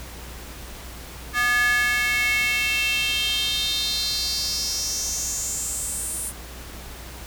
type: tone with high-pass filter sweep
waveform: square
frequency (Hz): 243.4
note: B3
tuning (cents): -25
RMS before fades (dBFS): -24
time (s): 1.33-6.33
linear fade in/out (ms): 50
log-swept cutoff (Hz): 1500 to 9700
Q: 5.3
effects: added 60 Hz sine -39 dBFS peak until 7.26 s + pink hiss -40 dBFS RMS until 7.26 s